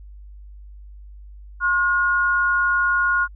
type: tone pair together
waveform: sine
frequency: 1074.3 / 1434 Hz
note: C6 / F6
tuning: +45 / +45 cents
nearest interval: perfect fourth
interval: 500 cents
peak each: -23 / -17 dBFS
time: 1.6-3.28 s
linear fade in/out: 50 ms
effects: added 50 Hz sine -38 dBFS peak until 3.35 s